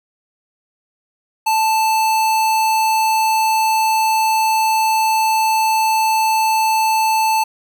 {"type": "tone", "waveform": "square", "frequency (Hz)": 880, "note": "A5", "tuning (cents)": 0, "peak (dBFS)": -14, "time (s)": [1.46, 7.44], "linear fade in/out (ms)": 10, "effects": []}